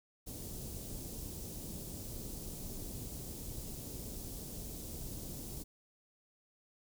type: band-stop noise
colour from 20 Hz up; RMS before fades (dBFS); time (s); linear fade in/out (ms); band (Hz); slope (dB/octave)
pink; -44; 0.26-5.64; 20; 390 to 6700; 12
effects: none

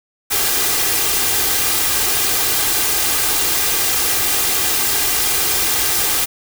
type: noise with comb filter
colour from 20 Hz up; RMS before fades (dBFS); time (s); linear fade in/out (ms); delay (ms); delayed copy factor
white; -17; 0.3-6.26; 20; 2.5; +0.5
effects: none

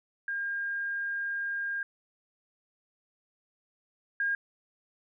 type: tone pair in turn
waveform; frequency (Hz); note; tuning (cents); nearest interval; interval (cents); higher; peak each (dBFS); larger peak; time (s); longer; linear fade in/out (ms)
sine; 1611 / 1619.2; G6 / G#6; +47 / -44; unison; 9; second; -30 / -26; second; 0.28-1.83 / 4.2-4.35; first; 2
effects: none

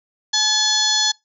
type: harmonic tone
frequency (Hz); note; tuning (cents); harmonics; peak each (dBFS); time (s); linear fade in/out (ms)
857; A5; -46; 1 / 2 / 4 / 5 / 6 / 7 / 8; -28 / -25 / -20 / -20 / -27 / -23 / -27; 0.33-1.12; 10
effects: noise-tail reverb RT60 0.2 s tail -24 dB re dry

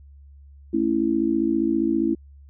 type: chord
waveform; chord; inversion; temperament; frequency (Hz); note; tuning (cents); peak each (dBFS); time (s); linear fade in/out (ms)
sine; A major; none; just; 220 / 275 / 330; A3 / C#4 / E4; 0 / -14 / +2; -26 / -24 / -21; 0.73-2.15; 10
effects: added 70 Hz sine -44 dBFS peak until 2.49 s

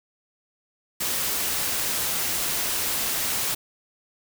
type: noise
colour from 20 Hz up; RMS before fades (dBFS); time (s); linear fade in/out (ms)
white; -26; 1-3.55; 10
effects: none

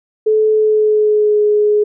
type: tone with pitch glide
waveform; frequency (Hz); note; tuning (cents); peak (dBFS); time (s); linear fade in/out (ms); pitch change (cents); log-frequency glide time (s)
sine; 432.6 to 419.3; A4 to G#4; -29 to +17; -9; 0.26-1.84; 10; -54; 0.51-1.42
effects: none

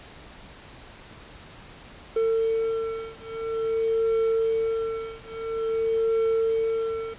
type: beating tone pair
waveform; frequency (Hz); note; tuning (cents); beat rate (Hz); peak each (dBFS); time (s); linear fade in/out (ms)
triangle; 450 / 450.49; A4 / A4; +39 / +41; 0.49; -24; 2.16-7.14; 5
effects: pink hiss -46 dBFS RMS until 7.18 s + resampled to 8000 Hz

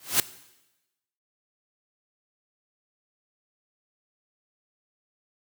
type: noise with exponential growth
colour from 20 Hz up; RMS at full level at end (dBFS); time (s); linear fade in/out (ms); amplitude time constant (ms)
white; -17; 0-0.2; 2; 43
effects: noise-tail reverb RT60 1.0 s tail -17 dB re dry + high-pass 80 Hz 12 dB/octave

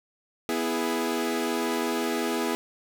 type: chord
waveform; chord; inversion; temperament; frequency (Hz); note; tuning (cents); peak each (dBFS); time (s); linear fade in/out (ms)
sawtooth; E major; second; equal; 246.9 / 329.6 / 415.3; B3 / E4 / G#4; 0 / 0 / 0; -26; 0.49-2.55; 0
effects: none

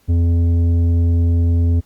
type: tone with tanh clipping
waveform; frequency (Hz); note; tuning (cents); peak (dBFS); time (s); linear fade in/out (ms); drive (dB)
triangle; 85; F2; -46; -13; 0.08-1.81; 20; 13
effects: pink hiss -57 dBFS RMS until 1.85 s + Opus 48 kbps

